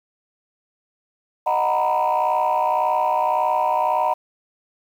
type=chord; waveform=sine; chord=B major seventh; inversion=first; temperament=just; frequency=617.4 / 740.8 / 926 / 987.8 Hz; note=D#5 / F#5 / A#5 / B5; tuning=-14 / +2 / -12 / 0 cents; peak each=-23 / -21 / -20 / -22 dBFS; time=1.46-4.14 s; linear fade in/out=10 ms; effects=tanh soft clip ceiling -12 dBFS + 8-bit